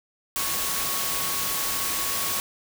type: tone in noise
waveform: sine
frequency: 1108.7 Hz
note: C#6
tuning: in tune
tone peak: -36 dBFS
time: 0.36-2.4 s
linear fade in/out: 0 ms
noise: white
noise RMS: -27 dBFS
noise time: 0.36-2.4 s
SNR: -12 dB
effects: none